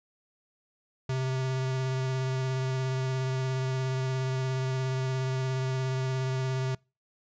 square tone with vibrato, 130.81 Hz, C3, in tune, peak -28 dBFS, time 1.09-6.75 s, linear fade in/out 5 ms, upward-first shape triangle, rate 17 Hz, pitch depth 18 cents each way, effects noise-tail reverb RT60 0.3 s tail -26 dB re dry + resampled to 16000 Hz

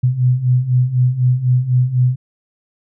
sine beating tone pair, 123.47 / 127.47 Hz, B2 / C3, 0 / -45 cents, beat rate 4 Hz, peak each -17 / -13 dBFS, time 0.03-2.16 s, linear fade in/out 10 ms, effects none

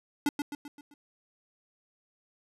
square tone with echo, 290 Hz, D4, 22 cents flat, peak -24 dBFS, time 0.26-0.29 s, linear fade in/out 2 ms, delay 130 ms, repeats 5, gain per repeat -6 dB, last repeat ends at 0.94 s, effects resampled to 32000 Hz

